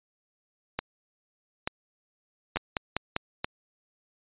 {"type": "two click trains", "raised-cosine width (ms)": 0.3, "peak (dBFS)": [-11, -12], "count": [4, 4], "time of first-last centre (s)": [[2.57, 3.164], [0.79, 3.445]], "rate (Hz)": [5.05, 1.13], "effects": ["resampled to 8000 Hz"]}